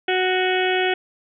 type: harmonic tone with a mistuned harmonic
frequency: 370 Hz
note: F#4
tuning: in tune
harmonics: 1 / 2 / 4 / 5 / 6 / 7 / 8 / 9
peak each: -21 / -24 / -27 / -28 / -29 / -29 / -30 / -31 dBFS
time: 0.08-0.94 s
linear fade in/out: 5 ms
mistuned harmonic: 7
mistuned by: -19 cents
effects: none